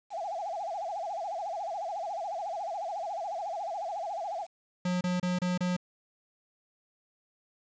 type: tone with vibrato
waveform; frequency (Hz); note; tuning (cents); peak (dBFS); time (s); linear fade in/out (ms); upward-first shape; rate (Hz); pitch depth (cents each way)
sine; 740; F#5; 0; -32; 0.1-4.47; 50; sine; 14; 220
type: tone bursts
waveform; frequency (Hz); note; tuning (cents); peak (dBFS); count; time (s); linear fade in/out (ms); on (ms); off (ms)
square; 180; F#3; -47; -28; 5; 4.85-5.766; 5; 160; 29
effects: resampled to 16000 Hz + 9-bit